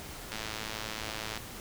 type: click train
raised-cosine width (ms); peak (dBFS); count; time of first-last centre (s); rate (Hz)
0.2; -19; 116; 0.32-1.375; 109
effects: pink hiss -44 dBFS RMS until 1.6 s